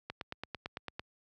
click train, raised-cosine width 0.3 ms, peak -22 dBFS, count 9, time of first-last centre 0.1-0.995 s, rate 8.94 Hz, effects high-pass 60 Hz 12 dB/octave

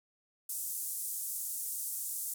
pink band-pass noise, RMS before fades -38 dBFS, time 0.49-2.34 s, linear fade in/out 5 ms, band 8200 to 16000 Hz, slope 24 dB/octave, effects none

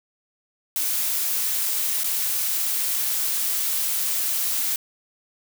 blue noise with dropouts, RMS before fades -24 dBFS, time 0.76-4.76 s, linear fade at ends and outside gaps 1 ms, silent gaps 2.035-2.043 s, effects none

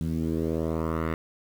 10% pulse tone with low-pass filter sweep, 80.7 Hz, E2, 36 cents flat, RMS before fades -28 dBFS, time 0.01-1.14 s, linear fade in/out 0 ms, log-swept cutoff 180 to 1900 Hz, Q 1.7, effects 8-bit

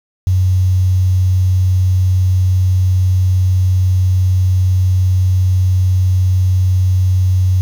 sine tone with quantisation, 92.6 Hz, F#2, 2 cents sharp, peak -9 dBFS, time 0.27-7.61 s, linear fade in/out 0 ms, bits 6, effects none

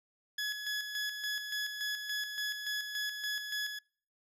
20% pulse tone with tremolo, 1692 Hz, G#6, 32 cents sharp, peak -28 dBFS, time 0.38-3.79 s, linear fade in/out 5 ms, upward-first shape square, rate 3.5 Hz, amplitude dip 50%, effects noise-tail reverb RT60 0.5 s tail -26 dB re dry + low-pass 12000 Hz 12 dB/octave

